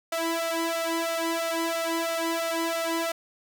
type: tone with flanger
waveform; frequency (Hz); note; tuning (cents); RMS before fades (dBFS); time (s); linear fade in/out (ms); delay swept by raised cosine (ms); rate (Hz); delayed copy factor
sawtooth; 331.1; E4; +8; -28; 0.12-3.12; 5; 1.4 to 2.05; 3; +1
effects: none